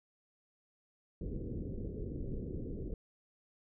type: low-pass noise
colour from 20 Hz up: pink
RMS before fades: -40 dBFS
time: 1.21-2.94 s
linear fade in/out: 2 ms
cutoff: 470 Hz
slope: 48 dB/octave
effects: none